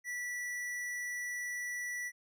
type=tone with hard clipping; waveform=sine; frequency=1957 Hz; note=B6; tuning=16 cents flat; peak=-38 dBFS; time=0.04-2.12 s; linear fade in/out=50 ms; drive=12 dB; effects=none